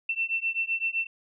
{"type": "beating tone pair", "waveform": "sine", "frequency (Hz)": [2686, 2693.8], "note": ["E7", "E7"], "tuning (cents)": [32, 37], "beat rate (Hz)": 7.8, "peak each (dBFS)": -29, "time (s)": [0.09, 1.07], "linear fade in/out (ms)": 5, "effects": []}